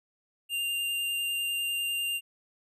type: tone with vibrato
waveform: square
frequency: 2793 Hz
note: F7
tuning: 1 cent flat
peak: -29 dBFS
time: 0.49-2.21 s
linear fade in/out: 50 ms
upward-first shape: triangle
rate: 10 Hz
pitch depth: 10 cents each way
effects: none